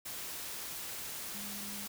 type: tone in noise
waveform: sine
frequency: 204.4 Hz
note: G#3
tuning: 27 cents flat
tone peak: -47 dBFS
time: 1.34-1.87 s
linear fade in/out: 10 ms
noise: white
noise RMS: -42 dBFS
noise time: 0.05-1.88 s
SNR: -8 dB
effects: none